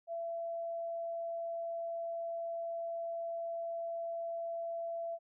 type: tone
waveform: sine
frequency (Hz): 672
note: E5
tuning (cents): +33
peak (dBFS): -36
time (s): 0.07-5.19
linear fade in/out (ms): 50
effects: none